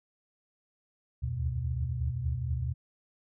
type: tone cluster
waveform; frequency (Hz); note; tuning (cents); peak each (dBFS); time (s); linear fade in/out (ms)
sine; 70.9 / 74.6 / 79.3 / 90.8 / 123.4; C#2 / D2 / D#2 / F#2 / B2; +40 / +28 / +33 / -32 / -1; -38 / -36 / -36 / -39 / -32; 1.22-2.74; 20
effects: none